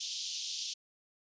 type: band-pass noise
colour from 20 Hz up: white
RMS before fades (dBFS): -39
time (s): 0-0.74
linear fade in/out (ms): 10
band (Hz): 3000 to 6400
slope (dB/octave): 48
effects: resampled to 16000 Hz